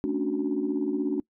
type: chord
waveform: sine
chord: D major seventh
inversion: second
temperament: equal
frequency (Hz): 220 / 277.2 / 293.7 / 370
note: A3 / C#4 / D4 / F#4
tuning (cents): 0 / 0 / 0 / 0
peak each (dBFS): -33 / -29 / -27 / -30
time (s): 0.04-1.2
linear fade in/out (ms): 0
effects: noise-tail reverb RT60 0.1 s tail -23 dB re dry + tanh soft clip ceiling -17 dBFS